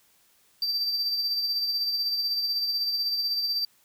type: tone with tremolo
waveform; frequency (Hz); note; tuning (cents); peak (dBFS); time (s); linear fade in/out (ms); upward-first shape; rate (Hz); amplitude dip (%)
triangle; 4672; D8; -10; -22; 0.62-3.65; 2; sine; 16; 40
effects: white hiss -63 dBFS RMS until 3.84 s